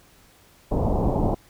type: low-pass noise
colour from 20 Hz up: pink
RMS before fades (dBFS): -22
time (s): 0.71-1.35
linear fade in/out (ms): 10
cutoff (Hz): 920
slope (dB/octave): 48
effects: pink hiss -55 dBFS RMS until 1.49 s